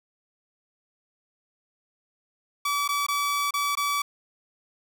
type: tone with dropouts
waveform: sawtooth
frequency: 1148 Hz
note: D6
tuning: 40 cents flat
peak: -20 dBFS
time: 2.65-4.02 s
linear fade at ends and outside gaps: 5 ms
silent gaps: 2.878-2.888 / 3.066-3.084 / 3.508-3.538 / 3.753-3.771 s
effects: 10-bit